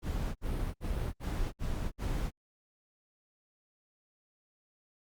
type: noise bursts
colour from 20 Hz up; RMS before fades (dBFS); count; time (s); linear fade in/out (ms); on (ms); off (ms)
brown; -33; 6; 0.02-2.31; 50; 330; 62
effects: Opus 48 kbps